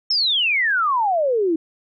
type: exponential sweep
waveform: sine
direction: down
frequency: 5450 to 311.1 Hz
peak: -16 dBFS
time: 0.1-1.56 s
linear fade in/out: 5 ms
effects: none